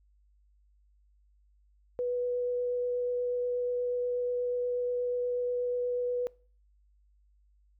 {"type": "tone with vibrato", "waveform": "sine", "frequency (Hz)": 491.3, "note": "B4", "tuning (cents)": -9, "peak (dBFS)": -28, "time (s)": [1.99, 6.27], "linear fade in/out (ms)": 0, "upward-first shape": "triangle", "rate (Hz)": 8.3, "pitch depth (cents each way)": 8, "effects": ["noise-tail reverb RT60 0.4 s tail -23 dB re dry", "added 50 Hz sine -62 dBFS peak until 7.79 s"]}